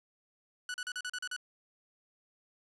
sawtooth tone bursts, 1479 Hz, F#6, 1 cent flat, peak -32 dBFS, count 8, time 0.69-1.364 s, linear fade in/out 2 ms, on 51 ms, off 38 ms, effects resampled to 22050 Hz + 10-bit

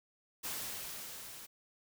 white noise with level ramp, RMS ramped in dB -39 to -50 dBFS, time 0.43-1.47 s, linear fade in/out 20 ms, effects none

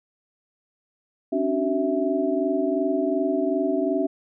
sine tone cluster, 272.3 / 295 / 375.8 / 657 Hz, C#4 / D4 / F#4 / E5, -31 / +8 / +27 / -6 cents, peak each -26 dBFS, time 1.32-4.07 s, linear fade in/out 10 ms, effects none

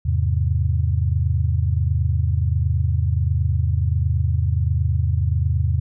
sine chord, E augmented, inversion none, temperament equal with one note detuned, 82.41 / 103.83 / 131.72 Hz, E2 / G#2 / B#2, 0 / 0 / +12 cents, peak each -19 / -22 / -23 dBFS, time 0.05-5.8 s, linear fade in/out 10 ms, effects none

